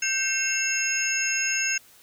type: tone cluster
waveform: sine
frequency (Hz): 1556 / 2155 / 2701 / 5170 / 6540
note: G6 / C#7 / E7 / E8 / G#8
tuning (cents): -13 / -49 / +42 / -34 / -28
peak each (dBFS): -30 / -33 / -27 / -34 / -27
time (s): 0.02-1.78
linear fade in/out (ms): 5
effects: white hiss -54 dBFS RMS until 2.02 s